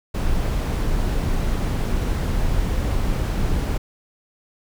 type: noise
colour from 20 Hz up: brown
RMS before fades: -21 dBFS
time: 0.14-3.78 s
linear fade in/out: 10 ms
effects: none